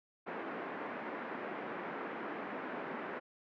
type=band-pass noise; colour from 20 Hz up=pink; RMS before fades=-42 dBFS; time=0.26-3.2 s; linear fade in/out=20 ms; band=230 to 2000 Hz; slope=24 dB/octave; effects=none